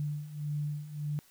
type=beating tone pair; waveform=sine; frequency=146.83 / 148.53 Hz; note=D3 / D3; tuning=0 / +20 cents; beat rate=1.7 Hz; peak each=-38 / -34 dBFS; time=0-1.19 s; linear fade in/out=0 ms; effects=white hiss -62 dBFS RMS until 1.3 s